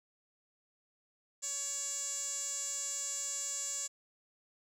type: tone with band-pass filter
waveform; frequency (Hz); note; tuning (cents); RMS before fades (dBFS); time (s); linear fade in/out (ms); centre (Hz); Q
sawtooth; 562; C#5; +24; -38; 1.42-3.88; 20; 7200; 9.3
effects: none